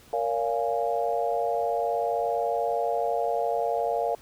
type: chord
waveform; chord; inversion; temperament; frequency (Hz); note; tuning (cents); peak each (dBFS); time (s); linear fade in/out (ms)
sine; Bb minor seventh; none; equal with one note detuned; 466.2 / 566.7 / 698.5 / 830.6; Bb4 / Db5 / F5 / Ab5; 0 / +38 / 0 / 0; -29 / -30 / -27 / -33; 0.13-4.15; 2
effects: pink hiss -54 dBFS RMS until 4.21 s